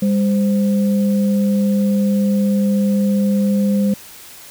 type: tone pair together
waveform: sine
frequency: 200.8 / 518 Hz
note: G3 / C5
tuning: +42 / -17 cents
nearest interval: octave + major third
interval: 1641 cents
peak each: -13 / -24 dBFS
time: 0.02-3.94 s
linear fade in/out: 5 ms
effects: white hiss -39 dBFS RMS until 4.5 s